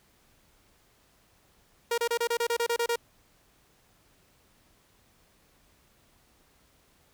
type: tone bursts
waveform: sawtooth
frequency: 470 Hz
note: A#4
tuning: 14 cents sharp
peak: -21 dBFS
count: 11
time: 1.91-2.959 s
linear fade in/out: 5 ms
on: 69 ms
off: 29 ms
effects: pink hiss -64 dBFS RMS until 7.13 s